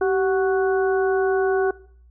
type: harmonic tone with a mistuned harmonic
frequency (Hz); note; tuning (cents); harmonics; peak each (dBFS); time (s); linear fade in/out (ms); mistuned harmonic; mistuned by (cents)
370; F#4; 0; 1 / 2 / 3 / 4; -18 / -26 / -33 / -29; 0.01-1.71; 5; 1; +68
effects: noise-tail reverb RT60 0.6 s tail -21 dB re dry + added 60 Hz sine -48 dBFS peak until 2.1 s